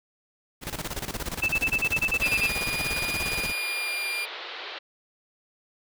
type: noise with tremolo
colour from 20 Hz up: pink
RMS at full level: -31 dBFS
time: 0.61-3.53 s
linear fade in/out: 50 ms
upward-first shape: square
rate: 17 Hz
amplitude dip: 75%
type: tone bursts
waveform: sine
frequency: 2637 Hz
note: E7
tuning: in tune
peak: -21 dBFS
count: 11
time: 1.42-2.476 s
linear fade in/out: 10 ms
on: 66 ms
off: 33 ms
type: band-pass noise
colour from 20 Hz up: white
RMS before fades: -38 dBFS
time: 2.2-4.79 s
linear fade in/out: 10 ms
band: 350 to 4200 Hz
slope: 48 dB/octave
type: tone with pitch glide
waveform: 35% pulse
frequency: 2437 to 2399 Hz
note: D#7 to D7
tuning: -37 to +36 cents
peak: -26 dBFS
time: 2.22-4.26 s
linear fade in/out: 20 ms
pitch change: -27 cents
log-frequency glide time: 3.29-4.02 s
effects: none